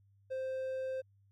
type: tone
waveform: triangle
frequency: 523.3 Hz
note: C5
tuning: in tune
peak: -33 dBFS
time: 0.3-1.02 s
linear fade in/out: 20 ms
effects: added 99 Hz sine -64 dBFS peak until 1.31 s